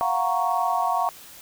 sine chord, Gb major seventh, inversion third, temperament equal, 698.5 / 740 / 932.3 / 1108.7 Hz, F5 / Gb5 / Bb5 / Db6, 0 / 0 / 0 / 0 cents, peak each -26 dBFS, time 0.01-1.09 s, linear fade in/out 0 ms, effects white hiss -45 dBFS RMS until 1.41 s

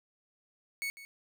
40% pulse tone with echo, 2217 Hz, C#7, in tune, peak -32 dBFS, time 0.82-0.9 s, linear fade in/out 0 ms, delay 150 ms, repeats 1, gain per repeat -14 dB, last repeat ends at 1.05 s, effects none

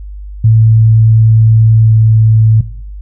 sine tone with pitch glide, 111.3 to 110.53 Hz, A2 to A2, +20 to +8 cents, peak -3 dBFS, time 0.44-2.61 s, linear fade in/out 5 ms, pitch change -12 cents, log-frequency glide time 1.8-1.92 s, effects noise-tail reverb RT60 0.6 s tail -17 dB re dry + added 50 Hz sine -23 dBFS peak until 3.01 s

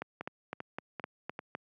two click trains, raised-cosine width 0.5 ms, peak -21 / -23 dBFS, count 7 / 4, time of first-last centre 0.02-1.551 / 0.21-1.391 s, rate 3.92 / 2.54 Hz, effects high-pass 150 Hz 12 dB/octave

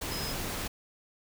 sine tone in noise, 5090 Hz, D#8, 39 cents sharp, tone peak -38 dBFS, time 0.11-0.33 s, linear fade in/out 10 ms, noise pink, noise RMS -35 dBFS, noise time 0.01-0.68 s, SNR -6 dB, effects none

